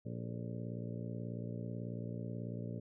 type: harmonic tone with a mistuned harmonic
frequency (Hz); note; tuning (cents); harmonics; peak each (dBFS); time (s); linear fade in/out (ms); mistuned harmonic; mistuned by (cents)
58.27; A#1; 0; 2 / 3 / 4 / 5 / 6 / 7 / 8 / 9 / 10; -42 / -45 / -47 / -52 / -55 / -54 / -54 / -56 / -54; 0.05-2.8; 10; 8; -80
effects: none